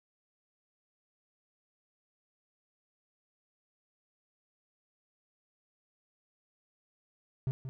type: tone with echo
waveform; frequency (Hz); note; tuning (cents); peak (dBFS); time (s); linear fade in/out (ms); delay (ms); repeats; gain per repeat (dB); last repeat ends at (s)
triangle; 130.9; C3; +1; -26; 7.47-7.51; 0; 180; 1; -9; 7.69
effects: none